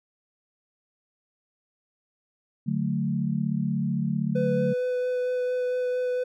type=chord; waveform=sine; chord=D major; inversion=none; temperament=equal with one note detuned; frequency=146.83 / 184.04 / 220 Hz; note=D3 / F#3 / A3; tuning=0 / -9 / 0 cents; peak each=-28 dBFS; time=2.66-4.74 s; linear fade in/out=20 ms
type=tone with vibrato; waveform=triangle; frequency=500 Hz; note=B4; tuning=21 cents sharp; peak=-22 dBFS; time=4.35-6.24 s; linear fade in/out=10 ms; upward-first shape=sine; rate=4.4 Hz; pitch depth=9 cents each way
effects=none